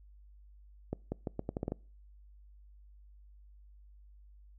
accelerating click train, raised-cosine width 2 ms, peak -21 dBFS, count 9, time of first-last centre 0.93-1.721 s, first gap 190 ms, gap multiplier 0.8, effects noise-tail reverb RT60 0.4 s tail -25 dB re dry + added 50 Hz sine -54 dBFS peak until 4.58 s

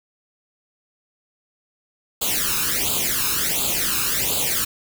white noise with flanger, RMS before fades -22 dBFS, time 2.21-4.65 s, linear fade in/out 10 ms, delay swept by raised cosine 0.26 to 0.78 ms, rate 1.4 Hz, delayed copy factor +0.8, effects none

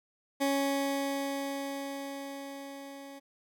20% pulse tone with level ramp, 277.2 Hz, C#4, in tune, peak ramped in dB -21 to -40 dBFS, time 0.4-3.2 s, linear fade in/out 20 ms, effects none

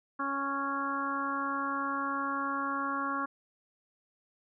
harmonic tone, 276.9 Hz, C#4, 2 cents flat, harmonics 1 / 2 / 3 / 4 / 5 / 6, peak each -37 / -44 / -43 / -33 / -36 / -42 dBFS, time 0.19-3.26 s, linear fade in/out 10 ms, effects none

